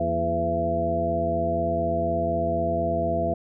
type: harmonic tone with a mistuned harmonic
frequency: 84.1 Hz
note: E2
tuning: 35 cents sharp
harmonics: 1 / 2 / 3 / 4 / 5 / 6 / 8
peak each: -31 / -32 / -33 / -32 / -36 / -32 / -24 dBFS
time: 0-3.34 s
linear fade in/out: 5 ms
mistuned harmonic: 3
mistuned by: -100 cents
effects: none